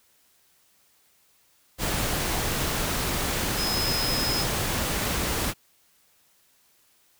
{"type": "tone in noise", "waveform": "sine", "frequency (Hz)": 5100, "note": "D#8", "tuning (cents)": 42, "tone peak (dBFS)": -27, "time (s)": [3.56, 4.46], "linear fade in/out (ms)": 50, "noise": "pink", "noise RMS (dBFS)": -27, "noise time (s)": [1.78, 5.54], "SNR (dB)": -3, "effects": ["white hiss -63 dBFS RMS until 7.19 s"]}